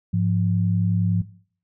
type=tone pair together; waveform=sine; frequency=103.83 / 174.62 Hz; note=G#2 / F3; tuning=0 / 0 cents; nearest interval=major sixth; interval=900 cents; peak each=-21 dBFS; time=0.13-1.22 s; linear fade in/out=10 ms; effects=noise-tail reverb RT60 0.5 s tail -18 dB re dry